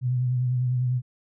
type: tone with vibrato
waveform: sine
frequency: 125.4 Hz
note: B2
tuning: 27 cents sharp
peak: -21 dBFS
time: 0.01-1.02 s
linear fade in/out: 50 ms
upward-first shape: triangle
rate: 10 Hz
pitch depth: 43 cents each way
effects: none